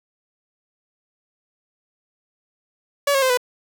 sawtooth tone with pitch steps, 568 / 543 / 519.1 / 496.2 Hz, C#5 / C#5 / C5 / B4, +42 / -36 / -14 / +8 cents, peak -12 dBFS, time 3.07-3.374 s, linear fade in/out 5 ms, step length 76 ms, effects none

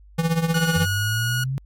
square tone with tremolo, 164.81 Hz, E3, in tune, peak -16 dBFS, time 0.18-0.86 s, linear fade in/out 10 ms, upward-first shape triangle, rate 16 Hz, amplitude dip 80%
sawtooth tone with pitch glide, 1458 to 1449.6 Hz, F#6 to F#6, -26 to -36 cents, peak -20 dBFS, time 0.54-1.44 s, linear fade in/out 5 ms, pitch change -10 cents, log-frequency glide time 0.65-1.08 s
sine exponential sweep, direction up, 90 to 138.59 Hz, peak -22 dBFS, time 0.76-1.58 s, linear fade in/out 0 ms
effects added 50 Hz sine -45 dBFS peak until 1.65 s + MP3 64 kbps

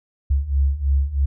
sine beating tone pair, 67.4 / 70.5 Hz, C#2 / C#2, -48 / +30 cents, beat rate 3.1 Hz, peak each -21 / -18 dBFS, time 0.3-1.26 s, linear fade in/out 10 ms, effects none

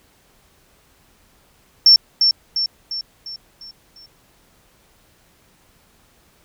sine tone with echo, 5420 Hz, E8, 47 cents sharp, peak -5 dBFS, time 1.86-1.96 s, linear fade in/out 2 ms, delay 350 ms, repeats 6, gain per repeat -6 dB, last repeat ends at 4.06 s, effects tanh soft clip ceiling -1 dBFS + pink hiss -56 dBFS RMS until 6.44 s

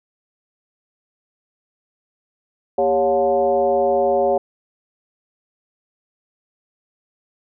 sine tone with frequency modulation, 557 Hz, C#5, 8 cents sharp, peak -14 dBFS, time 2.78-4.38 s, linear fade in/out 5 ms, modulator 160 Hz, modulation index 1.2, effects none

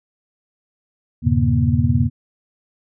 sine tone cluster, 84 / 102.9 / 122.1 / 139.6 / 237.5 Hz, E2 / G#2 / B2 / C#3 / A#3, +33 / -16 / -19 / +13 / +33 cents, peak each -20 dBFS, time 1.22-2.1 s, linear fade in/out 50 ms, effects none

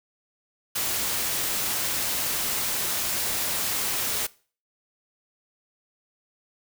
white noise, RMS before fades -27 dBFS, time 0.75-4.27 s, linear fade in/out 10 ms, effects noise-tail reverb RT60 0.4 s tail -21 dB re dry

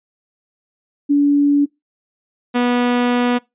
sine / sawtooth tone pair in turn, 286.7 / 244.3 Hz, D4 / B3, -42 / -19 cents, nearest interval minor third, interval 277 cents, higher first, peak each -10 dBFS, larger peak neither, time 1.09-1.66 / 2.54-3.39 s, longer second, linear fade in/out 20 ms, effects noise-tail reverb RT60 0.2 s tail -23 dB re dry + resampled to 8000 Hz

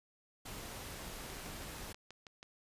pink noise, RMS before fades -46 dBFS, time 0.45-1.93 s, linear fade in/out 10 ms
click train, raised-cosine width 0.2 ms, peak -33 dBFS, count 8, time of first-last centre 1.3-2.429 s, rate 6.2 Hz
effects resampled to 32000 Hz

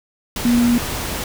sine tone in noise, 239.5 Hz, A#3, 47 cents sharp, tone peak -12 dBFS, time 0.45-0.78 s, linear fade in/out 2 ms, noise pink, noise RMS -25 dBFS, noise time 0.36-1.24 s, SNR +10 dB, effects none

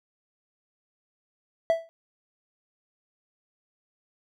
triangle tone with exponential decay, 659.3 Hz, E5, in tune, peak -14 dBFS, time 1.7-1.89 s, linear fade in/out 0 ms, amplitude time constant 41 ms, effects none

